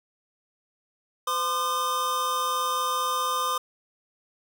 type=tone cluster; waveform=square; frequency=509 / 1034 / 1209 Hz; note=C5 / C6 / D6; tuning=-48 / -21 / +50 cents; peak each=-36 / -30 / -27 dBFS; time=1.27-3.58 s; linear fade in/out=5 ms; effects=none